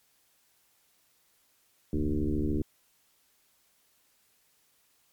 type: tone with frequency modulation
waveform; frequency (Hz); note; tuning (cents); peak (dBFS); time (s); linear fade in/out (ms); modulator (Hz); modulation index
sine; 155.56; D#3; 0; -25; 1.93-2.62; 2; 73.2; 2.9
effects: white hiss -68 dBFS RMS until 5.12 s + MP3 96 kbps